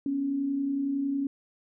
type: tone pair together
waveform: sine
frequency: 247.6 / 278.5 Hz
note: B3 / C#4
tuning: +5 / +8 cents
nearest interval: major second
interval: 203 cents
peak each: -37 / -26 dBFS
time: 0.06-1.27 s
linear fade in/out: 2 ms
effects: none